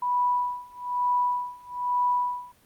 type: tone with tremolo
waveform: sine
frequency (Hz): 984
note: B5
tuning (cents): -7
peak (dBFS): -20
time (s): 0.02-2.52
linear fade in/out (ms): 5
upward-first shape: sine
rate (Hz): 1.1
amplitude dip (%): 95
effects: pink hiss -60 dBFS RMS until 2.65 s + Opus 32 kbps